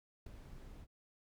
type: noise with ADSR envelope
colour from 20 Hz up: brown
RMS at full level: -43 dBFS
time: 0.26-0.87 s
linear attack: 7 ms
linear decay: 4 ms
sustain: -9 dB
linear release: 57 ms
effects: none